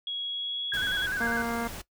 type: tone with pitch glide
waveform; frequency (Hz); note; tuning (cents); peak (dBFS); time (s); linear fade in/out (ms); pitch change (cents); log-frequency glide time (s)
sine; 3322 to 3347; G#7 to G#7; 0 to +13; -30; 0.07-1.06; 2; +13; 0.25-0.64
type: tone with vibrato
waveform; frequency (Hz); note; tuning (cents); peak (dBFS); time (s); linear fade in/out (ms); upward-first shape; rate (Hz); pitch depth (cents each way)
sine; 1568; G6; 0; -28; 0.72-1.42; 2; square; 10; 69
type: noise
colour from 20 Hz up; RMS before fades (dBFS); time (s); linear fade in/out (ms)
pink; -40; 0.73-1.82; 10
type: harmonic tone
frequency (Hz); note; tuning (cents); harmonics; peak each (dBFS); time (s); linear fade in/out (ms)
233.1; A#3; 0; 1 / 2 / 3 / 4 / 5 / 6 / 7 / 9; -32 / -35 / -37 / -38 / -39 / -40 / -40 / -42; 1.2-1.68; 10
effects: noise-tail reverb RT60 0.1 s tail -18 dB re dry